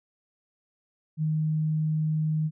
sine tone, 155.56 Hz, D#3, in tune, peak -23 dBFS, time 1.17-2.51 s, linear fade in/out 50 ms, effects none

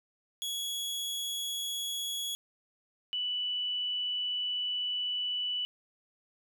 sawtooth / sine tone pair in turn, 3351 / 2968 Hz, G#7 / F#7, +15 / +5 cents, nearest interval major second, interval 210 cents, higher first, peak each -30 / -30 dBFS, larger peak neither, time 0.42-2.35 / 3.13-5.65 s, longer second, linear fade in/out 0 ms, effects none

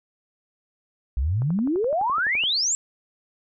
sine exponential sweep, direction up, 58.2 to 7760 Hz, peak -20 dBFS, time 1.17-2.75 s, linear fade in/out 0 ms
click train, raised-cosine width 1 ms, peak -25 dBFS, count 13, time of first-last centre 1.42-2.437 s, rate 11.8 Hz
effects none

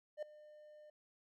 triangle tone with ADSR envelope, 603 Hz, D5, 46 cents sharp, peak -35 dBFS, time 0.17-0.9 s, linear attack 55 ms, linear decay 3 ms, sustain -19 dB, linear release 4 ms, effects none

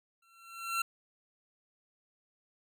25% pulse tone with exponential growth, 1356 Hz, E6, 49 cents sharp, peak -24 dBFS, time 0.22-0.82 s, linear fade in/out 5 ms, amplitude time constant 130 ms, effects none

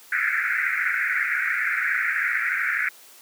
pink band-pass noise, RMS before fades -24 dBFS, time 0.12-2.89 s, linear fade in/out 5 ms, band 1400 to 2300 Hz, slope 96 dB/octave, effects white hiss -49 dBFS RMS until 3.21 s + high-pass 300 Hz 12 dB/octave

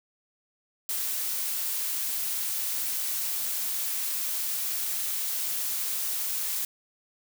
blue noise, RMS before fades -30 dBFS, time 0.89-6.65 s, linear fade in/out 2 ms, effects none

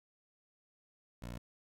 15% pulse tone, 59.6 Hz, A#1, 39 cents sharp, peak -36 dBFS, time 1.22-1.38 s, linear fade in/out 5 ms, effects AAC 64 kbps

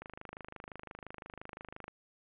click train, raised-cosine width 0.5 ms, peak -29 dBFS, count 49, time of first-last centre 0.02-1.88 s, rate 25.8 Hz, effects resampled to 8000 Hz + 11-bit

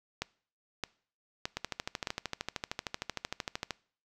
two click trains, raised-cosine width 0.2 ms, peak -16 / -15 dBFS, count 29 / 4, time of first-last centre 1.57-3.707 / 0.22-2.072 s, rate 13.1 / 1.62 Hz, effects noise-tail reverb RT60 0.5 s tail -23 dB re dry

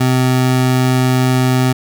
25% pulse tone, 128.2 Hz, C3, 35 cents flat, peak -7 dBFS, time 0-1.73 s, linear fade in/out 10 ms, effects none

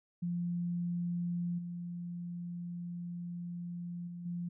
sine tone with level steps, 174 Hz, F3, 6 cents flat, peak -32 / -38 / -41 / -35 dBFS, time 0.22-4.49 s, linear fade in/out 10 ms, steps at 1.58 / 4.07 / 4.25 s, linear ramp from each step 10 ms, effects none

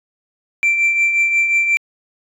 sine tone with tremolo, 2349 Hz, D7, in tune, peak -8 dBFS, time 0.63-1.77 s, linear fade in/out 0 ms, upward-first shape triangle, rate 5.6 Hz, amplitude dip 60%, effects tanh soft clip ceiling -10 dBFS

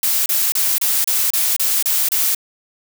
blue noise bursts, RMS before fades -17 dBFS, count 9, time 0.03-2.348 s, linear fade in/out 2 ms, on 230 ms, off 31 ms, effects none

